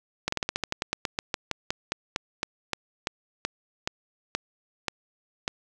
slowing click train, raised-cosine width 0.2 ms, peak -9 dBFS, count 25, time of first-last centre 0.28-5.479 s, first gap 44 ms, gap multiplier 1.12, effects none

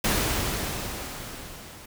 pink noise with level ramp, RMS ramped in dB -23 to -45 dBFS, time 0.04-1.86 s, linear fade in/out 5 ms, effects none

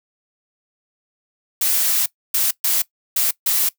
blue noise bursts at uneven times, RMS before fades -18 dBFS, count 5, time 1.61-2.06 / 2.34-2.51 / 2.64-2.82 / 3.16-3.31 / 3.46-3.69 s, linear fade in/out 5 ms, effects noise-tail reverb RT60 0.1 s tail -20 dB re dry

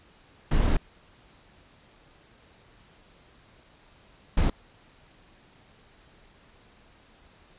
brown noise bursts at uneven times, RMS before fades -21 dBFS, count 2, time 0.51-0.77 / 4.37-4.5 s, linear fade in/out 5 ms, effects pink hiss -57 dBFS RMS until 7.58 s + resampled to 8000 Hz

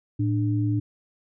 sine tone pair together, 111.3 / 297.1 Hz, A2 / D4, +20 / +20 cents, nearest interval octave + perfect fourth, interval 1700 cents, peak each -22 / -26 dBFS, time 0.19-0.8 s, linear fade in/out 10 ms, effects none

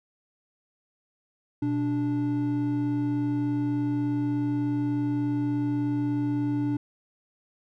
triangle tone pair together, 122.9 / 292.1 Hz, B2 / D4, -8 / -9 cents, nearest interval octave + minor third, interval 1499 cents, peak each -28 / -23 dBFS, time 1.62-6.77 s, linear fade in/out 5 ms, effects none

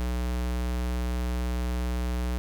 square tone, 61.1 Hz, B1, 18 cents flat, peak -27 dBFS, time 0-2.38 s, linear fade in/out 0 ms, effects none

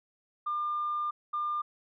sine tone pair in turn, 1200 / 1200 Hz, D6 / D6, +37 / +37 cents, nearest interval unison, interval 0 cents, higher neither, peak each -28 dBFS, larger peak neither, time 0.46-1.11 / 1.33-1.62 s, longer first, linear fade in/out 10 ms, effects tanh soft clip ceiling -24 dBFS

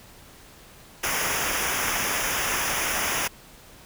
pink noise with comb filter, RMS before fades -26 dBFS, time 1.03-3.28 s, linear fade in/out 10 ms, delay 0.24 ms, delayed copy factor -0.8, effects pink hiss -49 dBFS RMS until 3.85 s

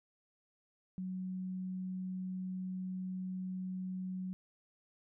sine tone, 185.5 Hz, F#3, 5 cents sharp, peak -37 dBFS, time 0.98-4.33 s, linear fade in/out 0 ms, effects none

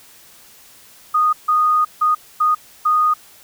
sine tone bursts at uneven times, 1236 Hz, D#6, 12 cents flat, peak -12 dBFS, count 5, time 1.14-1.33 / 1.48-1.85 / 2.01-2.15 / 2.4-2.55 / 2.85-3.14 s, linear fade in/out 10 ms, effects white hiss -46 dBFS RMS until 3.43 s

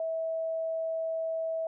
sine tone, 650 Hz, E5, 24 cents flat, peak -29 dBFS, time 0-1.67 s, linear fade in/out 2 ms, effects none

